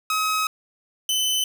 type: tone pair in turn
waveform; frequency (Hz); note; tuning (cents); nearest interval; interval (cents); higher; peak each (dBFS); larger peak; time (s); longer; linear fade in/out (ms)
sawtooth; 1273 / 3034; D#6 / F#7; +39 / +43; octave + minor third; 1504; second; -17; neither; 0.1-0.47 / 1.09-1.44; first; 2
effects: 8-bit